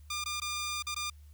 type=tone with dropouts; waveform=10% pulse; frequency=1202 Hz; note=D6; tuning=40 cents sharp; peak=-25 dBFS; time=0.1-1.1 s; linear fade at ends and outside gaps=5 ms; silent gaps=0.241-0.258 / 0.401-0.417 / 0.825-0.867 / 0.946-0.962 s; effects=added 74 Hz sine -50 dBFS peak until 1.33 s + white hiss -69 dBFS RMS until 1.33 s